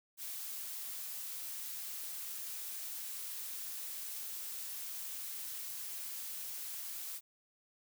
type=noise; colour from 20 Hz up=blue; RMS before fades=-43 dBFS; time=0.17-7.21 s; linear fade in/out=50 ms; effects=none